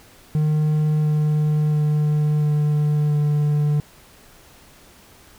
triangle tone with pitch steps, 152.7 / 151.56 / 150.42 / 149.3 / 148.18 Hz, D#3 / D#3 / D3 / D3 / D3, -32 / -45 / +42 / +29 / +16 cents, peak -14 dBFS, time 0.35-3.8 s, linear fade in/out 0 ms, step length 690 ms, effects pink hiss -49 dBFS RMS until 5.38 s

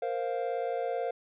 triangle chord, Bb suspended second, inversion none, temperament just, 466.2 / 524.4 / 699.2 Hz, Bb4 / C5 / F5, 0 / +4 / +2 cents, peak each -32 dBFS, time 0.02-1.11 s, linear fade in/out 5 ms, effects resampled to 8000 Hz

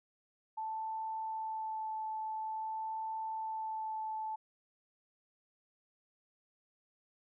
sine tone with vibrato, 878 Hz, A5, 4 cents flat, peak -36 dBFS, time 0.57-4.36 s, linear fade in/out 10 ms, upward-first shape sine, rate 0.48 Hz, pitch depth 10 cents each way, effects none

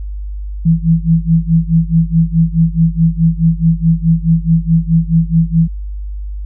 sine tone with tremolo, 164.3 Hz, E3, 5 cents flat, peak -5 dBFS, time 0.65-5.68 s, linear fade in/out 10 ms, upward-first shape sine, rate 4.7 Hz, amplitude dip 95%, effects added 50 Hz sine -20 dBFS peak until 6.45 s

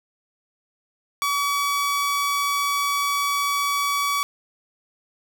sawtooth tone, 1139 Hz, C#6, 47 cents sharp, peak -17 dBFS, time 1.22-4.23 s, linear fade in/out 0 ms, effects none

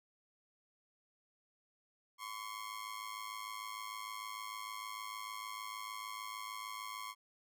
sawtooth ring-modulated tone, 1077 Hz, C6, 50 cents sharp, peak -36 dBFS, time 2.18-7.15 s, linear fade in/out 50 ms, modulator 53.3 Hz, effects none

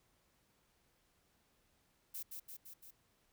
violet noise with echo, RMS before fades -44 dBFS, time 2.14-2.23 s, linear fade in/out 10 ms, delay 170 ms, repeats 4, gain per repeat -3 dB, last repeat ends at 2.91 s, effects pink hiss -75 dBFS RMS until 3.32 s

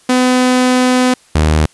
sawtooth tone pair in turn, 252.6 / 77.48 Hz, B3 / D#2, +39 / -7 cents, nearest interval octave + minor sixth, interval 2046 cents, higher first, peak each -5 dBFS, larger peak neither, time 0.09-1.14 / 1.35-1.66 s, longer first, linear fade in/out 5 ms, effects white hiss -48 dBFS RMS until 1.73 s + resampled to 24000 Hz

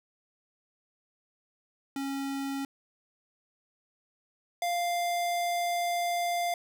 square tone pair in turn, 274.6 / 697 Hz, C#4 / F5, -16 / -4 cents, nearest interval octave + major third, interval 1612 cents, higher second, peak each -32 / -28 dBFS, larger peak second, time 1.96-2.65 / 4.62-6.54 s, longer second, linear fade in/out 2 ms, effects none

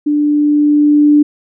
sine tone with level ramp, 295.3 Hz, D4, 10 cents sharp, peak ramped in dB -10 to -4 dBFS, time 0.06-1.23 s, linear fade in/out 10 ms, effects none

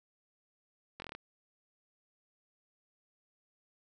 slowing click train, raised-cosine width 0.3 ms, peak -27 dBFS, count 7, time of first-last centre 1-1.15 s, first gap 21 ms, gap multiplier 1.07, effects none

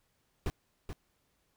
brown noise with echo, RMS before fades -32 dBFS, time 0.46-0.5 s, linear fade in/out 0 ms, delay 430 ms, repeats 1, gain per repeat -8 dB, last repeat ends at 0.93 s, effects pink hiss -75 dBFS RMS until 1.56 s

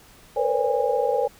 sine tone cluster, 461.3 / 492.6 / 513 / 569 / 816 Hz, A#4 / B4 / C5 / C#5 / G#5, -18 / -5 / -34 / +45 / -31 cents, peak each -26 dBFS, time 0.36-1.28 s, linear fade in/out 10 ms, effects pink hiss -51 dBFS RMS until 1.39 s

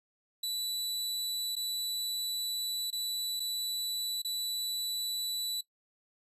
sawtooth tone with dropouts, 3959 Hz, B7, 3 cents sharp, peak -29 dBFS, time 0.43-5.61 s, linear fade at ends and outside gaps 5 ms, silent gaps 1.555-1.564 / 2.905-2.927 / 3.397-3.401 / 4.22-4.247 s, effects noise-tail reverb RT60 0.1 s tail -20 dB re dry + resampled to 32000 Hz

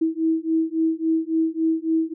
sine beating tone pair, 321.4 / 325 Hz, E4 / E4, -44 / -24 cents, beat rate 3.6 Hz, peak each -22 dBFS, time 0.01-2.14 s, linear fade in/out 10 ms, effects none

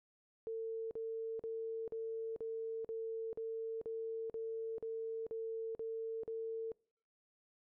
sine tone bursts, 450 Hz, A4, 39 cents sharp, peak -38 dBFS, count 13, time 0.47-6.718 s, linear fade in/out 0 ms, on 440 ms, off 44 ms, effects noise-tail reverb RT60 0.5 s tail -26 dB re dry

